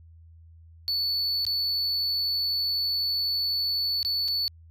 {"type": "tone with dropouts", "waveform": "triangle", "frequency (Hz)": 4456, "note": "C#8", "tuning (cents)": 8, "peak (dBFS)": -23, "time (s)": [0.88, 4.48], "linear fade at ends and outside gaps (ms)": 0, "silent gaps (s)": [[1.451, 1.466], [4.029, 4.049], [4.28, 4.284]], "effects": ["added 82 Hz sine -48 dBFS peak until 4.7 s"]}